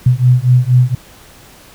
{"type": "beating tone pair", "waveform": "sine", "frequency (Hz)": [123.3, 127.5], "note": ["B2", "C3"], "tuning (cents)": [-2, -44], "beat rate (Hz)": 4.2, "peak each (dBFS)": -10, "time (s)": [0.06, 0.95], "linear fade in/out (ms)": 5, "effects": ["pink hiss -41 dBFS RMS until 1.74 s"]}